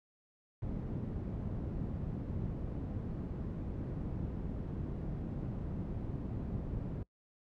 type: low-pass noise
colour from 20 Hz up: white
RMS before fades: -39 dBFS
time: 0.62-7.03 s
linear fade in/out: 2 ms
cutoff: 180 Hz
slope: 12 dB/octave
effects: noise-tail reverb RT60 0.1 s tail -22 dB re dry